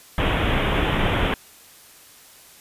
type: low-pass noise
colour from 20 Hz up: pink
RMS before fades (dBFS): -21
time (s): 0.18-1.34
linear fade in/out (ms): 2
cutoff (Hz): 3500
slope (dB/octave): 96
effects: white hiss -48 dBFS RMS until 2.6 s + resampled to 32000 Hz